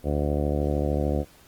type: harmonic tone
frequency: 73.3 Hz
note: D2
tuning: 3 cents flat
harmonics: 1 / 2 / 3 / 4 / 5 / 6 / 7 / 8 / 9 / 10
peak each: -26 / -30 / -32 / -31 / -33 / -36 / -31 / -34 / -38 / -39 dBFS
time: 0.03-1.25 s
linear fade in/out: 50 ms
effects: pink hiss -54 dBFS RMS until 1.47 s + Opus 24 kbps